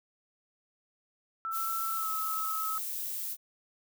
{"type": "tone with pitch glide", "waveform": "sine", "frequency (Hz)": [1328, 1291.7], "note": ["E6", "E6"], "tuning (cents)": [12, -36], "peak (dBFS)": -32, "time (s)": [1.45, 2.78], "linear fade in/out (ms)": 0, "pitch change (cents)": -48, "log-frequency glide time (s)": [1.93, 2.07]}
{"type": "noise", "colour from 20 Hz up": "violet", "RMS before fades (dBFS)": -36, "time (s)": [1.51, 3.37], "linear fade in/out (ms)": 50}
{"effects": []}